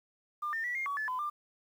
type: tone with pitch steps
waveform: sine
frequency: 1199 / 1808 / 1949 / 2125 / 1131 / 1732 / 1012 / 1192 Hz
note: D6 / A6 / B6 / C7 / C#6 / A6 / B5 / D6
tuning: +36 / +47 / -23 / +26 / +34 / -28 / +42 / +25 cents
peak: -31 dBFS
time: 0.42-1.3 s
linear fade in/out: 10 ms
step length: 110 ms
effects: tanh soft clip ceiling -27 dBFS + 10-bit